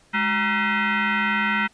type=tone with frequency modulation; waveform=sine; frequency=209.2 Hz; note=G#3; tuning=13 cents sharp; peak=-19 dBFS; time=0.13-1.68 s; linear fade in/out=20 ms; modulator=574 Hz; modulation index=4; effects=pink hiss -57 dBFS RMS until 1.73 s + resampled to 22050 Hz